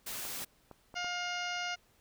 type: noise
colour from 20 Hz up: white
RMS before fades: -40 dBFS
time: 0.06-0.45 s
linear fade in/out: 10 ms
type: clicks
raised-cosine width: 1 ms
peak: -34 dBFS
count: 5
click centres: 0.252 / 0.42 / 0.713 / 0.942 / 1.045 s
type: harmonic tone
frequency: 710 Hz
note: F5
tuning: 28 cents sharp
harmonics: 1 / 2 / 3 / 4 / 5 / 6 / 7 / 8 / 9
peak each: -40 / -39 / -41 / -41 / -53 / -50 / -47 / -49 / -51 dBFS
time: 0.95-1.76 s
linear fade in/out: 20 ms
effects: pink hiss -68 dBFS RMS until 2 s